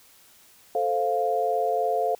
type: chord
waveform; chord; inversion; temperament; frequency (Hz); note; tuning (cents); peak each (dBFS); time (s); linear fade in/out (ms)
sine; F major; first; equal; 440 / 523.3 / 698.5; A4 / C5 / F5; 0 / 0 / 0; -27 / -28 / -24; 0.75-2.15; 2
effects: white hiss -55 dBFS RMS until 2.19 s